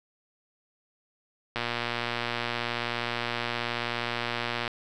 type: click train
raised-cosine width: 0.3 ms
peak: -13 dBFS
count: 372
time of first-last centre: 1.56-4.678 s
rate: 119 Hz
effects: none